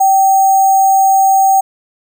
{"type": "tone with sample-and-hold", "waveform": "sine", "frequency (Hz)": 773, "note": "G5", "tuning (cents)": -24, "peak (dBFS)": -6, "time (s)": [0, 1.61], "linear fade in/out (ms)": 10, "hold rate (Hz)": 7350, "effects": []}